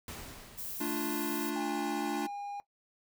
pink noise with exponential decay, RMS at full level -42 dBFS, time 0.08-1.74 s, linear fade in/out 1 ms, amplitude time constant 360 ms
violet noise, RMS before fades -40 dBFS, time 0.57-1.51 s, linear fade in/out 20 ms
square chord, D minor, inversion second, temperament equal, 220 / 293.7 / 349.2 Hz, A3 / D4 / F4, 0 / 0 / 0 cents, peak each -40 / -35 / -38 dBFS, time 0.8-2.27 s, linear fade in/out 10 ms
triangle tone, 811 Hz, G#5, 41 cents flat, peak -35 dBFS, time 1.56-2.6 s, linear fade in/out 0 ms
effects noise-tail reverb RT60 0.1 s tail -17 dB re dry

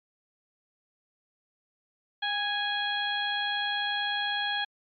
harmonic tone with a mistuned harmonic, 829 Hz, G#5, 3 cents flat, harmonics 1 / 2 / 3 / 4 / 5, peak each -33 / -31 / -40 / -31 / -41 dBFS, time 2.22-4.65 s, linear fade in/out 10 ms, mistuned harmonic 1, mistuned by -31 cents, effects MP3 64 kbps

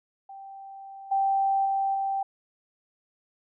sine tone with level steps, 782 Hz, G5, 4 cents flat, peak -40 / -21 / -23 / -25 dBFS, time 0.29-2.23 s, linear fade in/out 5 ms, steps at 1.11 / 1.65 / 1.94 s, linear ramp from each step 10 ms, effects none

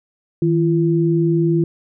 sine tone pair together, 159.53 / 339.8 Hz, D#3 / F4, +44 / -47 cents, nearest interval octave + minor second, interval 1309 cents, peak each -16 dBFS, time 0.42-1.64 s, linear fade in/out 2 ms, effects none

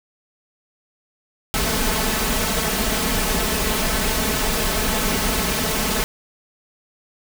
pink noise with comb filter, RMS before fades -21 dBFS, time 1.54-6.04 s, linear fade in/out 0 ms, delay 4.6 ms, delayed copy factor +0.7, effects none

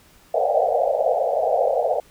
white band-pass noise, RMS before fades -20 dBFS, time 0.34-2 s, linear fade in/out 5 ms, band 470 to 770 Hz, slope 96 dB/octave, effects pink hiss -53 dBFS RMS until 2.1 s

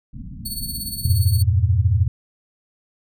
pink low-pass noise, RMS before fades -33 dBFS, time 0.13-1.13 s, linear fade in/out 10 ms, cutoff 260 Hz, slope 96 dB/octave
10% pulse tone with tremolo, 4435 Hz, C#8, in tune, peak -18 dBFS, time 0.45-1.43 s, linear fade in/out 10 ms, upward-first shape sine, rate 17 Hz, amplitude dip 65%
sine chord, E diminished, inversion none, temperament equal with one note detuned, 84.53 / 98 / 116.54 Hz, E2 / G2 / Bb2, +44 / 0 / 0 cents, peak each -18 / -18 / -20 dBFS, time 1.05-2.08 s, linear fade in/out 5 ms
effects none

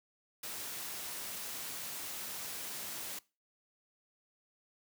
white noise, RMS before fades -42 dBFS, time 0.43-3.19 s, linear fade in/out 5 ms, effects noise-tail reverb RT60 0.3 s tail -22 dB re dry + high-pass 100 Hz 12 dB/octave

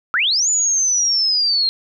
sine linear two-way sweep, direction up then down, 1262 to 7010 to 4164 Hz, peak -14 dBFS, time 0.14-1.69 s, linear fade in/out 0 ms, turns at 0.49 s, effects none

